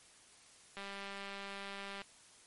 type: click train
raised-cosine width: 0.3 ms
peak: -29 dBFS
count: 248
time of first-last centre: 0.77-2.017 s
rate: 198 Hz
effects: white hiss -61 dBFS RMS until 2.46 s + MP3 48 kbps